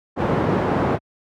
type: band-pass noise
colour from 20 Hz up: pink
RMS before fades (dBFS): -20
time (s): 0.16-0.99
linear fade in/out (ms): 50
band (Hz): 110 to 1000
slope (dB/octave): 12
effects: high-pass 60 Hz 12 dB/octave